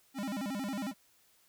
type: tone with vibrato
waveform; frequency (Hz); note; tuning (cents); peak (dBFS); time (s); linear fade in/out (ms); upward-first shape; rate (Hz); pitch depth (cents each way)
square; 233.1; A#3; 0; -35; 0.14-0.94; 50; square; 11; 250
effects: white hiss -67 dBFS RMS until 1.48 s